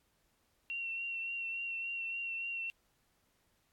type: tone with vibrato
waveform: sine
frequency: 2730 Hz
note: F7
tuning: 40 cents flat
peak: -36 dBFS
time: 0.7-2.7 s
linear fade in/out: 0 ms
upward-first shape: triangle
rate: 3.5 Hz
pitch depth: 28 cents each way
effects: pink hiss -75 dBFS RMS until 3.72 s + AAC 64 kbps